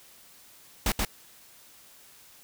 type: noise with echo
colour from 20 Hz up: pink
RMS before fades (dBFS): -25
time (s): 0.86-0.92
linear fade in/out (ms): 2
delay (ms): 130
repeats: 1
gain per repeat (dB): -2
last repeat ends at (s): 1.05
effects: white hiss -54 dBFS RMS until 2.43 s